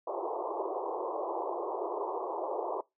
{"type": "band-pass noise", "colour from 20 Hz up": "pink", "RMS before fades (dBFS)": -35, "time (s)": [0.07, 2.81], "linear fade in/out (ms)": 5, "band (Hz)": [340, 1100], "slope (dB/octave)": 96, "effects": ["noise-tail reverb RT60 0.2 s tail -23 dB re dry"]}